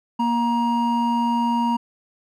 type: tone pair together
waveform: triangle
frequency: 236 / 944 Hz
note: A#3 / A#5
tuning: +22 / +22 cents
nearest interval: 2 octaves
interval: 2400 cents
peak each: -19 dBFS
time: 0.19-1.77 s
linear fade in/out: 10 ms
effects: none